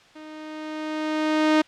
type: tone with level ramp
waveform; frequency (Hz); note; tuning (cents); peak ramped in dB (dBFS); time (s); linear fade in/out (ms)
sawtooth; 309.3; D#4; -10; -36 to -11; 0.15-1.62; 10
effects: white hiss -53 dBFS RMS until 1.67 s + low-pass 4000 Hz 12 dB/octave